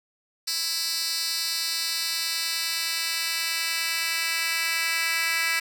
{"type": "tone with high-pass filter sweep", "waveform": "10% pulse", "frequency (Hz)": 329.6, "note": "E4", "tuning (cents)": 0, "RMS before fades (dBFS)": -27, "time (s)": [0.47, 5.6], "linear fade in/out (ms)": 10, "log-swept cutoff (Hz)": [4500, 2300], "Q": 2, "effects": []}